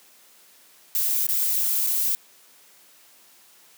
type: noise with dropouts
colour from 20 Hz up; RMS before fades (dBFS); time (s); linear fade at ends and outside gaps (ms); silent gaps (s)
violet; -23; 0.95-2.15; 0; 1.267-1.288 / 1.867-1.871
effects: white hiss -54 dBFS RMS until 3.77 s + high-pass 200 Hz 12 dB/octave